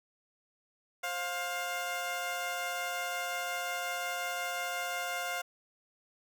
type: tone pair together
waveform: 15% pulse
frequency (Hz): 530 / 704.8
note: C5 / F5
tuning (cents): +22 / +16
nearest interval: perfect fourth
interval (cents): 494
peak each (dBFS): -34 / -28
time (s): 1.03-5.42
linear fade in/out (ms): 10
effects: none